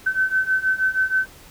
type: beating tone pair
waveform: sine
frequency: 1525 / 1531.3 Hz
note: G6 / G6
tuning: -48 / -41 cents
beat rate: 6.3 Hz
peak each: -22 / -20 dBFS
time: 0.06-1.26 s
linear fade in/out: 10 ms
effects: pink hiss -46 dBFS RMS until 1.5 s